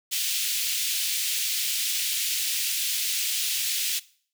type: high-pass noise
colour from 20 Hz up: pink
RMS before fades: -27 dBFS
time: 0.11-4 s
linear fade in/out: 20 ms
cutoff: 2700 Hz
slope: 24 dB/octave
effects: noise-tail reverb RT60 0.5 s tail -20 dB re dry